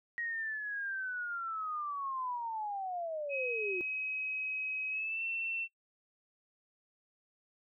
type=linear sweep; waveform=sine; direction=down; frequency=1893 to 349.2 Hz; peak=-35 dBFS; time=0.18-3.81 s; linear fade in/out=0 ms
type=tone with pitch glide; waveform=sine; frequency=2542 to 2692 Hz; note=D#7 to E7; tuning=+36 to +36 cents; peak=-34 dBFS; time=3.29-5.68 s; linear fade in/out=50 ms; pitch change=+100 cents; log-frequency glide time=4.9-5.23 s
effects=noise-tail reverb RT60 0.1 s tail -19 dB re dry